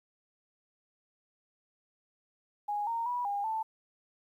sine tone with pitch steps, 827 / 923 / 976 / 809 / 883 Hz, G#5 / A#5 / B5 / G#5 / A5, -8 / -17 / -21 / -46 / +6 cents, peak -30 dBFS, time 2.68-3.63 s, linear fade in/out 10 ms, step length 190 ms, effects 11-bit

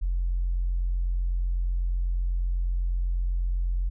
sine tone, 44.04 Hz, F1, 15 cents sharp, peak -22 dBFS, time 0.01-3.9 s, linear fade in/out 20 ms, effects tanh soft clip ceiling -19 dBFS

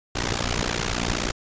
pink noise with amplitude modulation, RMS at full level -21 dBFS, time 0.15-1.32 s, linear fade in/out 10 ms, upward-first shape sine, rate 59.1 Hz, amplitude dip 95%, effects resampled to 16000 Hz

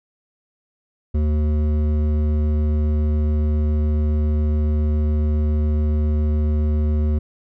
sine tone with hard clipping, 75.6 Hz, D#2, 49 cents flat, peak -18 dBFS, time 1.14-7.19 s, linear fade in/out 10 ms, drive 11 dB, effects none

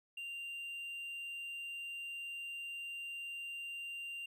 triangle tone, 2781 Hz, F7, 8 cents flat, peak -40 dBFS, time 0.17-4.26 s, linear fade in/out 5 ms, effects none

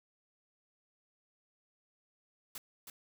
white noise with echo, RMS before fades -44 dBFS, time 2.55-2.58 s, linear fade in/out 2 ms, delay 320 ms, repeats 1, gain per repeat -5 dB, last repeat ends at 2.9 s, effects none

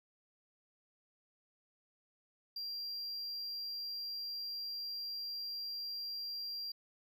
triangle tone, 4751 Hz, D8, 19 cents sharp, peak -38 dBFS, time 2.56-6.72 s, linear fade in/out 5 ms, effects none

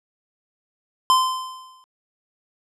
square tone with exponential decay, 1033 Hz, C6, 22 cents flat, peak -12 dBFS, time 1.1-1.84 s, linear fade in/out 0 ms, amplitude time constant 160 ms, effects low-pass 10000 Hz 12 dB/octave

